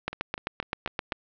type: two click trains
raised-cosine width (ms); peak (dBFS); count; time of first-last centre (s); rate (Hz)
0.3; -21 / -11; 5 / 9; 0.13-1.125 / 0.08-1.122; 4.02 / 7.68
effects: low-pass 4000 Hz 12 dB/octave